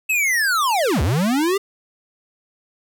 square linear two-way sweep, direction down then up, 2638 to 65.41 to 408.6 Hz, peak -17 dBFS, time 0.09-1.58 s, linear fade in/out 10 ms, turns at 1.02 s, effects none

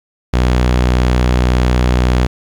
sawtooth tone, 61.8 Hz, B1, 2 cents sharp, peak -6 dBFS, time 0.33-2.27 s, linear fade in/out 10 ms, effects low-pass 6000 Hz 12 dB/octave + 7-bit

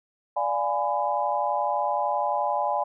sine chord, D diminished seventh, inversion none, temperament equal with one note detuned, 587.3 / 698.5 / 830.6 / 1003.3 Hz, D5 / F5 / Ab5 / Cb6, 0 / 0 / 0 / +27 cents, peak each -29 / -30 / -26 / -29 dBFS, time 0.36-2.84 s, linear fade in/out 10 ms, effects none

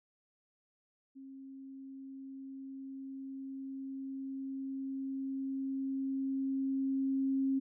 sine tone with level ramp, 269 Hz, C4, 48 cents sharp, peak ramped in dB -47 to -28 dBFS, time 1.15-7.6 s, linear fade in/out 20 ms, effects none

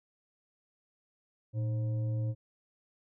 sine tone with frequency modulation, 113.6 Hz, A#2, 44 cents flat, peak -29 dBFS, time 1.53-2.35 s, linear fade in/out 50 ms, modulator 419 Hz, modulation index 0.29, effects none

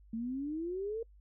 sine exponential sweep, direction up, 220 to 466.2 Hz, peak -34 dBFS, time 0.13-1.03 s, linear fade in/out 5 ms, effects noise-tail reverb RT60 0.1 s tail -26 dB re dry + added 50 Hz sine -56 dBFS peak until 1.2 s

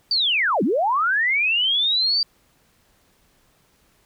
sine linear two-way sweep, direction down then up, 4699 to 174.61 to 4699 Hz, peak -17 dBFS, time 0.11-2.23 s, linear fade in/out 2 ms, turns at 0.63 s, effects pink hiss -61 dBFS RMS until 4.05 s

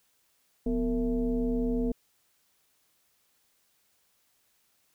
sine tone with frequency modulation, 246.9 Hz, B3, in tune, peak -25 dBFS, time 0.66-1.92 s, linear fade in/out 5 ms, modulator 210 Hz, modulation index 1, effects white hiss -70 dBFS RMS until 4.94 s

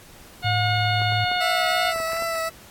harmonic tone, 721 Hz, F#5, 45 cents flat, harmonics 1 / 2 / 3 / 4 / 5 / 6, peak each -24 / -27 / -29 / -30 / -31 / -32 dBFS, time 0.42-1.94 s, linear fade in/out 50 ms
sine tone, 107.8 Hz, A2, 35 cents flat, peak -23 dBFS, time 0.44-1.25 s, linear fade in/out 10 ms
clicks, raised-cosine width 1 ms, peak -23 dBFS, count 7, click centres 1.018 / 1.122 / 1.316 / 1.96 / 2.002 / 2.133 / 2.223 s
20% pulse tone with vibrato, 659.3 Hz, E5, in tune, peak -19 dBFS, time 1.4-2.5 s, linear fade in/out 20 ms, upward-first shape triangle, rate 2.7 Hz, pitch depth 26 cents each way
effects pink hiss -47 dBFS RMS until 2.7 s + AAC 64 kbps

